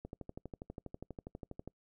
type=click train; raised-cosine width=2 ms; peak=-30 dBFS; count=21; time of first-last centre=0.05-1.676 s; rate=12.3 Hz; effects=noise-tail reverb RT60 0.1 s tail -26 dB re dry